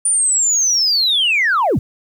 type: linear sweep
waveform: sine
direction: down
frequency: 9397 to 61.4 Hz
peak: -11 dBFS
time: 0.05-1.79 s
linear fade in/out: 5 ms
effects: tanh soft clip ceiling -9 dBFS + 8-bit